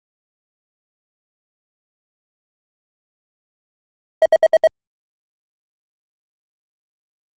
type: tone bursts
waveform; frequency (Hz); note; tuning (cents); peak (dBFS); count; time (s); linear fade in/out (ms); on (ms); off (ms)
triangle; 640; D#5; +49; -5; 5; 4.22-4.673; 2; 37; 67
effects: Opus 32 kbps